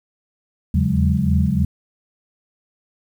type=tone cluster; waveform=sine; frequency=79.5 / 82.7 / 138.2 / 180.1 / 204.1 Hz; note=D#2 / E2 / C#3 / F#3 / G#3; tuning=+38 / +6 / -5 / -46 / -30 cents; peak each=-21 dBFS; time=0.74-1.65 s; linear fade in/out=5 ms; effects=8-bit